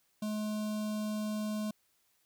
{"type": "tone with notch filter", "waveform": "square", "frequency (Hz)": 212.8, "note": "G#3", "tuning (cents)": 42, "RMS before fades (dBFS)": -35, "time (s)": [0.22, 1.71], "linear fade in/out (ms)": 5, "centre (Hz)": 1900, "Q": 1.1, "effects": ["white hiss -73 dBFS RMS until 2.25 s"]}